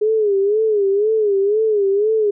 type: tone with vibrato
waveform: sine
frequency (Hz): 415.3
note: G#4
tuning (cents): 0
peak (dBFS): -13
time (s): 0.01-2.31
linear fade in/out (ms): 10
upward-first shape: sine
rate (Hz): 2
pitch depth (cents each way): 110
effects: none